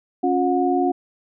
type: tone cluster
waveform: sine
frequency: 275.5 / 356 / 726 Hz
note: C#4 / F4 / F#5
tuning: -11 / +33 / -33 cents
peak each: -21 dBFS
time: 0.23-0.92 s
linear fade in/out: 10 ms
effects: none